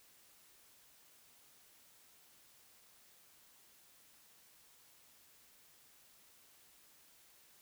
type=silence; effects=white hiss -65 dBFS RMS until 7.61 s